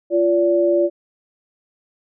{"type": "tone pair together", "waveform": "sine", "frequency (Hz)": [346.2, 577.1], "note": ["F4", "D5"], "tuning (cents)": [-15, -30], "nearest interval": "major sixth", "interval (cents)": 885, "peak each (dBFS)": -16, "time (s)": [0.1, 0.9], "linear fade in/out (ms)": 50, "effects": []}